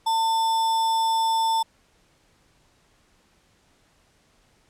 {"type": "tone with sample-and-hold", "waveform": "sine", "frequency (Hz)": 900, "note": "A5", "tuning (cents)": 39, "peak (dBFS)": -19, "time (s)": [0.06, 1.63], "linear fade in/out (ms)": 10, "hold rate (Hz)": 4410, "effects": ["pink hiss -62 dBFS RMS until 4.69 s", "low-pass 9000 Hz 12 dB/octave"]}